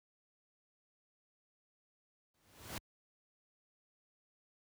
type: noise with exponential growth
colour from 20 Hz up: pink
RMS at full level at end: -40 dBFS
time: 2.34-2.78 s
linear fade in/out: 2 ms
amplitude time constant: 94 ms
effects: high-pass 60 Hz 12 dB/octave